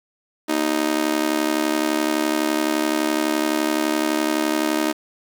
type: tone with amplitude modulation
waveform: sawtooth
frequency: 311.1 Hz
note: D#4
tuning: in tune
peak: -11 dBFS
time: 0.48-4.93 s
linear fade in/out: 20 ms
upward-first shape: sine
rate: 71.8 Hz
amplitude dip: 90%
effects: 7-bit